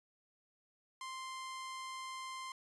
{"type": "tone", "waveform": "sawtooth", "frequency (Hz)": 1046.5, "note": "C6", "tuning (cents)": 0, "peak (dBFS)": -39, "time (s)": [1.01, 2.52], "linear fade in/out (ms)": 2, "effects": ["resampled to 24000 Hz"]}